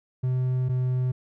triangle tone pair in turn, 127.7 / 127.15 Hz, C3 / C3, -42 / -49 cents, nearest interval unison, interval 7 cents, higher first, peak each -20 dBFS, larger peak neither, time 0.23-0.69 / 0.69-1.12 s, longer first, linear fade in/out 10 ms, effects none

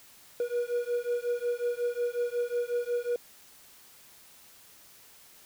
triangle beating tone pair, 479.1 / 484.6 Hz, A#4 / B4, +47 / -33 cents, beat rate 5.5 Hz, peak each -29 dBFS, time 0.4-3.16 s, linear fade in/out 2 ms, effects white hiss -55 dBFS RMS until 5.45 s

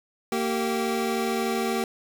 25% pulse tone pair together, 230 / 386.8 Hz, A#3 / G4, -23 / -23 cents, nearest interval major sixth, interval 900 cents, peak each -23 dBFS, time 0.32-1.84 s, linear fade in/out 2 ms, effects 8-bit

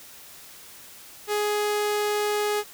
sawtooth tone, 417.1 Hz, G#4, 7 cents sharp, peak -19 dBFS, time 1.27-2.64 s, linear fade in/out 50 ms, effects white hiss -46 dBFS RMS until 2.73 s

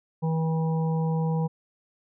harmonic tone, 161.3 Hz, E3, 37 cents flat, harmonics 1 / 3 / 5 / 6, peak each -23 / -33 / -37 / -39 dBFS, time 0.22-1.48 s, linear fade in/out 20 ms, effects none

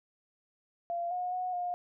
sine tone with pitch steps, 689 / 722 / 732 / 712 Hz, F5 / F#5 / F#5 / F5, -24 / -43 / -19 / +33 cents, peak -31 dBFS, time 0.9-1.74 s, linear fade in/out 0 ms, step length 210 ms, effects none

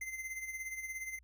square tone with tremolo, 2073 Hz, C7, 17 cents flat, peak -38 dBFS, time 0.01-1.19 s, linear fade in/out 5 ms, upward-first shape sine, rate 17 Hz, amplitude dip 60%, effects added 60 Hz sine -61 dBFS peak until 1.23 s

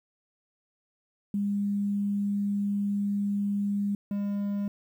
sine / triangle tone pair in turn, 202.3 / 202.3 Hz, G#3 / G#3, -45 / -45 cents, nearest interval unison, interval 0 cents, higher neither, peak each -25 dBFS, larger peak neither, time 1.34-3.95 / 4.11-4.68 s, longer first, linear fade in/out 2 ms, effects 10-bit

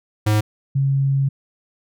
square / sine tone pair in turn, 106.5 / 137.06 Hz, G#2 / C#3, +44 / -19 cents, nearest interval major third, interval 437 cents, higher second, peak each -15 dBFS, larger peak neither, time 0.26-0.41 / 0.75-1.29 s, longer second, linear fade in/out 10 ms, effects none

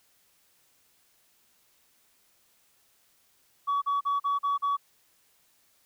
sine tone bursts, 1132 Hz, C#6, 36 cents sharp, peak -22 dBFS, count 6, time 3.67-4.77 s, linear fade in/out 20 ms, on 150 ms, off 40 ms, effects tanh soft clip ceiling -22 dBFS + white hiss -66 dBFS RMS until 5.85 s

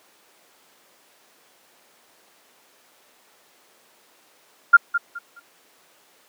sine tone with echo, 1400 Hz, F6, 4 cents sharp, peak -5 dBFS, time 4.73-4.77 s, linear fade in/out 10 ms, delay 210 ms, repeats 3, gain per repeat -12 dB, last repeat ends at 5.4 s, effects pink hiss -56 dBFS RMS until 6.28 s + high-pass 400 Hz 12 dB/octave

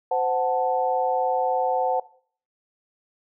sine chord, F# diminished, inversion second, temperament equal with one note detuned, 516.6 / 740 / 880 Hz, C5 / F#5 / A5, -22 / 0 / 0 cents, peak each -25 / -23 / -26 dBFS, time 0.11-2 s, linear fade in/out 5 ms, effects noise-tail reverb RT60 0.5 s tail -19 dB re dry

